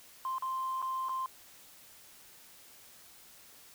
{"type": "tone with dropouts", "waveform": "sine", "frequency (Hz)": 1046.5, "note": "C6", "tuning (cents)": 0, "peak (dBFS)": -31, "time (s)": [0.25, 1.26], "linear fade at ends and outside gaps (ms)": 1, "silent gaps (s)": [[0.383, 0.423], [0.818, 0.825], [1.086, 1.093]], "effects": ["tanh soft clip ceiling -28 dBFS", "white hiss -56 dBFS RMS until 3.74 s"]}